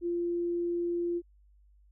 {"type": "tone", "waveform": "sine", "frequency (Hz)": 345.7, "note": "F4", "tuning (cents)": -18, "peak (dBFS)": -28, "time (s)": [0.01, 1.22], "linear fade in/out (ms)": 50, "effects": ["added 50 Hz sine -58 dBFS peak until 1.91 s"]}